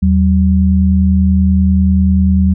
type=tone pair together; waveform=sine; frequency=79.89 / 190 Hz; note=D#2 / F#3; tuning=+46 / +46 cents; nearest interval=octave + minor third; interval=1500 cents; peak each=-10 dBFS; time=0.02-2.54 s; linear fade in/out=10 ms; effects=none